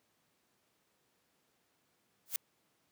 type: noise with exponential growth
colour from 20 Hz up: blue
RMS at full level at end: -30 dBFS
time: 2.26-2.36 s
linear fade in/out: 1 ms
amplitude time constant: 20 ms
effects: pink hiss -75 dBFS RMS until 2.91 s + high-pass 150 Hz 12 dB/octave